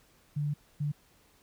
sine tone bursts at uneven times, 146.83 Hz, D3, in tune, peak -28 dBFS, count 2, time 0.36-0.54 / 0.8-0.92 s, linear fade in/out 10 ms, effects pink hiss -64 dBFS RMS until 1.42 s

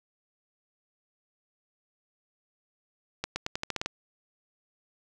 accelerating click train, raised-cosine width 0.2 ms, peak -13 dBFS, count 9, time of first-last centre 3.24-3.86 s, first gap 120 ms, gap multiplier 0.87, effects none

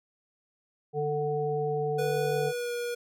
harmonic tone, 148.2 Hz, D3, 16 cents sharp, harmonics 1 / 3 / 5, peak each -33 / -28 / -34 dBFS, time 0.93-2.53 s, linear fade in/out 50 ms
square tone with pitch glide, 490.8 to 479.6 Hz, B4 to A#4, -11 to +49 cents, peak -31 dBFS, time 1.98-2.95 s, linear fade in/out 10 ms, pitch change -40 cents, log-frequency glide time 2.37-2.72 s
effects none

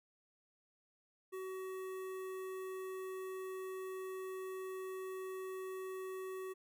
square tone with notch filter, 376.8 Hz, F#4, 32 cents sharp, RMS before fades -44 dBFS, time 1.32-6.54 s, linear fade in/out 20 ms, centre 4600 Hz, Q 0.71, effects none

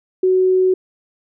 sine tone, 372.2 Hz, F#4, 10 cents sharp, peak -11 dBFS, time 0.23-0.74 s, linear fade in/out 5 ms, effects none

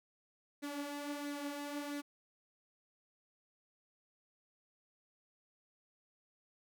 sawtooth tone with flanger, 288.5 Hz, D4, 31 cents flat, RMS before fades -42 dBFS, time 0.62-2.02 s, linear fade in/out 20 ms, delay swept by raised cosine 0.48 to 5.88 ms, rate 1.5 Hz, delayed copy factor +0.5, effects none

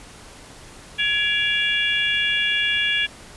harmonic tone with a mistuned harmonic, 560 Hz, C#5, 18 cents sharp, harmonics 3 / 4 / 5 / 6, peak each -24 / -24 / -24 / -24 dBFS, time 0.98-3.07 s, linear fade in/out 20 ms, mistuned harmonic 4, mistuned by +77 cents, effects pink hiss -43 dBFS RMS until 3.36 s + resampled to 24000 Hz

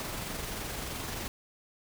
pink noise with amplitude modulation, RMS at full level -36 dBFS, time 0-1.28 s, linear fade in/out 0 ms, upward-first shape sine, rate 23.2 Hz, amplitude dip 30%, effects none

